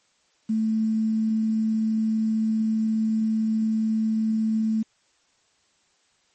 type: tone with quantisation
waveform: sine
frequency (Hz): 220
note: A3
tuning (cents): 0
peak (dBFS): -20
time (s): 0.49-4.83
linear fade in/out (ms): 10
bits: 8
effects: white hiss -65 dBFS RMS until 6.34 s + MP3 32 kbps